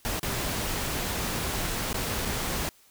pink noise with dropouts, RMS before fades -30 dBFS, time 0.05-2.69 s, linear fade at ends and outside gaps 0 ms, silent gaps 0.195-0.23 / 1.929-1.943 / 2.251-2.255 s, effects white hiss -59 dBFS RMS until 2.9 s

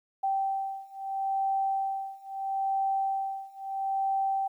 sine beating tone pair, 778 / 778.76 Hz, G5 / G5, -13 / -12 cents, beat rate 0.76 Hz, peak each -31 / -30 dBFS, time 0.23-4.48 s, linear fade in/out 10 ms, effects 11-bit

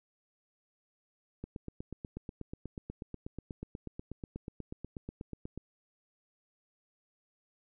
click train, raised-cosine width 3 ms, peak -27 dBFS, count 35, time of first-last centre 1.44-5.576 s, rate 8.22 Hz, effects none

